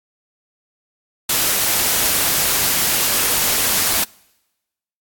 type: noise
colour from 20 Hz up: white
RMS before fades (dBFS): -17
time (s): 1.29-4.04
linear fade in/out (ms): 5
effects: noise-tail reverb RT60 1.0 s tail -26 dB re dry + AAC 64 kbps